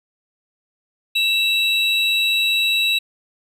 triangle tone pair together, 2665 / 3877 Hz, E7 / B7, +18 / -33 cents, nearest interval tritone, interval 649 cents, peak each -17 dBFS, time 1.15-2.99 s, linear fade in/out 10 ms, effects none

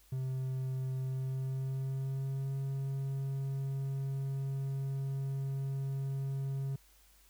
triangle tone with pitch glide, 130.81 to 136.13 Hz, C3 to C#3, 0 to -31 cents, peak -31 dBFS, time 0.12-6.76 s, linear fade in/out 5 ms, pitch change +69 cents, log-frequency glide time 1.02-2.56 s, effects added 50 Hz sine -64 dBFS peak until 7.29 s + white hiss -65 dBFS RMS until 7.29 s

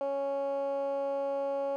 15% pulse tone with band-pass filter, 277.2 Hz, C#4, in tune, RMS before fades -32 dBFS, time 0.01-1.76 s, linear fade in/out 0 ms, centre 600 Hz, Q 4.2, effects none

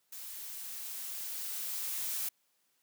blue noise with level ramp, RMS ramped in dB -45 to -35 dBFS, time 0.12-2.29 s, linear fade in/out 5 ms, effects white hiss -75 dBFS RMS until 2.82 s + high-pass 150 Hz 12 dB/octave

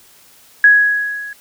sine tone with level ramp, 1668 Hz, G#6, 7 cents sharp, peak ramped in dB -3 to -27 dBFS, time 0.64-1.33 s, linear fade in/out 2 ms, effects white hiss -47 dBFS RMS until 1.4 s

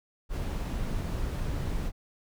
brown noise, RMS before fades -31 dBFS, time 0.29-1.92 s, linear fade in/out 50 ms, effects none

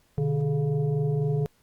sine tone with frequency modulation, 150 Hz, D3, 37 cents sharp, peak -22 dBFS, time 0.18-1.46 s, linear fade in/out 0 ms, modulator 276 Hz, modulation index 0.88, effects pink hiss -65 dBFS RMS until 1.62 s + Opus 48 kbps

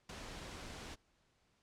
pink noise with ADSR envelope, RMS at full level -44 dBFS, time 0.09-0.96 s, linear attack 6 ms, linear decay 10 ms, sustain -4 dB, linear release 26 ms, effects pink hiss -75 dBFS RMS until 1.62 s + low-pass 7000 Hz 12 dB/octave

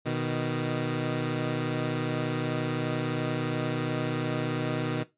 15% pulse tone pair together, 123.47 / 155.03 Hz, B2 / D#3, 0 / -6 cents, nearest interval major third, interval 394 cents, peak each -24 dBFS, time 0.05-5.04 s, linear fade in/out 20 ms, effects noise-tail reverb RT60 0.2 s tail -17 dB re dry + resampled to 8000 Hz

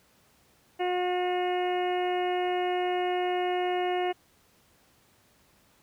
harmonic tone, 360.5 Hz, F#4, 45 cents flat, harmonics 1 / 2 / 3 / 4 / 5 / 6 / 7 / 8, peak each -28 / -29 / -43 / -45 / -41 / -41 / -47 / -41 dBFS, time 0.79-4.13 s, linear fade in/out 20 ms, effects pink hiss -63 dBFS RMS until 5.82 s + high-pass 60 Hz 12 dB/octave

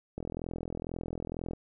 click train, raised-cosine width 2 ms, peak -23 dBFS, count 58, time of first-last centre 0.18-1.534 s, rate 42.1 Hz, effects none

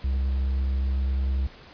triangle tone with vibrato, 66.4 Hz, C2, 26 cents sharp, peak -20 dBFS, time 0.04-1.47 s, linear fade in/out 5 ms, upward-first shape triangle, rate 9.8 Hz, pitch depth 11 cents each way, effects pink hiss -48 dBFS RMS until 1.73 s + resampled to 11025 Hz

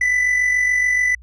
triangle tone with amplitude modulation, 1991 Hz, B6, 14 cents sharp, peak -11 dBFS, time 0.01-1.15 s, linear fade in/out 5 ms, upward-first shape sine, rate 47 Hz, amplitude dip 45%, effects added 60 Hz sine -40 dBFS peak until 1.22 s + resampled to 22050 Hz

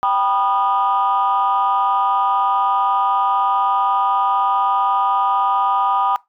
sine chord, G augmented, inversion none, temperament just, 784 / 980 / 1225 Hz, G5 / B5 / D#6, 0 / -14 / -27 cents, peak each -18 dBFS, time 0.03-6.16 s, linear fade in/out 0 ms, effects noise-tail reverb RT60 0.2 s tail -21 dB re dry + tanh soft clip ceiling -8 dBFS

